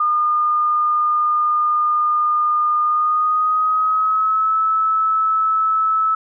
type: tone with pitch glide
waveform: sine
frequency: 1216 to 1303.3 Hz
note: D#6 to E6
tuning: -40 to -20 cents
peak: -14 dBFS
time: 0-6.15 s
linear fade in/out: 5 ms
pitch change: +120 cents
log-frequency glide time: 2.81-4.55 s
effects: none